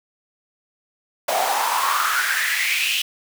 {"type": "noise with high-pass filter sweep", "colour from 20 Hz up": "pink", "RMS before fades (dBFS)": -21, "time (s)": [1.28, 3.02], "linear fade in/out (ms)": 5, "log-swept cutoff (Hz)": [640, 3000], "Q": 6.2, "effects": []}